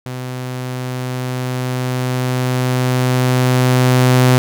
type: tone with level ramp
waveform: sawtooth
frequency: 127 Hz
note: B2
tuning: 49 cents sharp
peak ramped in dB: -20 to -4 dBFS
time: 0.06-4.38 s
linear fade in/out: 0 ms
effects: none